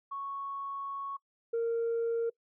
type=tone pair in turn; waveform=sine; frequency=1107 / 462.5 Hz; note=C#6 / A#4; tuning=-3 / -14 cents; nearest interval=octave + minor third; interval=1511 cents; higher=first; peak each=-35 / -26 dBFS; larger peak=second; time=0.11-1.17 / 1.53-2.3 s; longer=first; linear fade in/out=10 ms; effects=noise-tail reverb RT60 0.1 s tail -24 dB re dry + tanh soft clip ceiling -26 dBFS